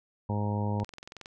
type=harmonic tone; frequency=103.83 Hz; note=G#2; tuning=in tune; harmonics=1 / 2 / 3 / 4 / 5 / 6 / 7 / 8 / 9; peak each=-29 / -33 / -42 / -41 / -40 / -45 / -46 / -41 / -39 dBFS; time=0.29-0.84 s; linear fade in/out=5 ms
type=click train; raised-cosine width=0.2 ms; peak=-26 dBFS; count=11; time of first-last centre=0.8-1.259 s; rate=21.8 Hz
effects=none